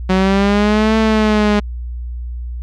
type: linear two-way sweep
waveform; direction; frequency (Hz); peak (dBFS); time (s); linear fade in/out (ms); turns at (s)
sawtooth; up then down; 185.4 to 221.7 to 206.2; -7; 0.09-1.6; 10; 0.97
effects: added 60 Hz sine -22 dBFS peak until 2.62 s + low-pass 4000 Hz 12 dB/octave